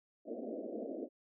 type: band-pass noise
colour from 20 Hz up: pink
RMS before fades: -42 dBFS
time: 0.25-1.09 s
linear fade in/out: 50 ms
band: 220 to 670 Hz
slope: 96 dB/octave
effects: none